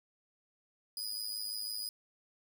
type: tone with amplitude modulation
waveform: sawtooth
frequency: 4947 Hz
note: D#8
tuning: 11 cents flat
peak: -31 dBFS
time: 0.97-1.89 s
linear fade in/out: 2 ms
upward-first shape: sine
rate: 106 Hz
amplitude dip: 70%
effects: none